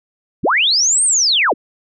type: linear two-way sweep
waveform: sine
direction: up then down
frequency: 55 to 8870 to 154 Hz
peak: -11 dBFS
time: 0.43-1.54 s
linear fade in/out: 20 ms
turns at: 1.04 s
effects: none

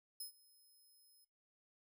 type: tone with ADSR envelope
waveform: 10% pulse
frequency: 5140 Hz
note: E8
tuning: 45 cents flat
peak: -37 dBFS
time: 0.2-1.25 s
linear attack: 5 ms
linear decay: 110 ms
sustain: -24 dB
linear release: 11 ms
effects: noise-tail reverb RT60 0.4 s tail -25 dB re dry

